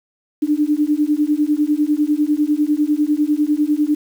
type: beating tone pair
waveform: sine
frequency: 293.7 / 303.7 Hz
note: D4 / D#4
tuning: 0 / -42 cents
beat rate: 10 Hz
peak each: -17 dBFS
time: 0.42-3.95 s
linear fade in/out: 10 ms
effects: 7-bit